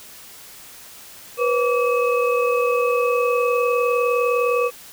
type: tone cluster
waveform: sine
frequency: 486.3 / 526 / 1153 / 2567 Hz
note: B4 / C5 / D6 / E7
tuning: -27 / +9 / -32 / -47 cents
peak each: -18 / -27 / -23 / -27 dBFS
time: 1.37-4.71 s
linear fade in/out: 50 ms
effects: white hiss -42 dBFS RMS until 4.92 s